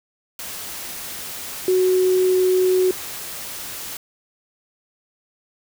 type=tone in noise; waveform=sine; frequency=370 Hz; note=F#4; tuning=in tune; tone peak=-14 dBFS; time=1.68-2.91 s; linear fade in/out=2 ms; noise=white; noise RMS=-32 dBFS; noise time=0.39-3.97 s; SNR=+15 dB; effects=none